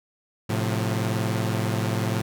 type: chord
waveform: sawtooth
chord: F major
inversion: first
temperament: equal with one note detuned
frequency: 110 / 130.81 / 177.97 Hz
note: A2 / C3 / F3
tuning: 0 / 0 / +33 cents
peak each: -21 / -26 / -26 dBFS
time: 0.49-2.22 s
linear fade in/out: 10 ms
effects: none